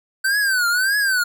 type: tone with vibrato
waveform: square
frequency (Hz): 1531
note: G6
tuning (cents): -41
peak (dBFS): -17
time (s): 0.24-1.24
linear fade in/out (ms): 10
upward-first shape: triangle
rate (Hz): 1.7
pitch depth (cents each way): 180
effects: none